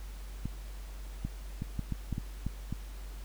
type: clicks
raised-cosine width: 5 ms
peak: -21 dBFS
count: 9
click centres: 0.456 / 1.25 / 1.621 / 1.793 / 1.923 / 2.127 / 2.181 / 2.466 / 2.726 s
effects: added 48 Hz sine -40 dBFS peak until 3.24 s + pink hiss -54 dBFS RMS until 3.24 s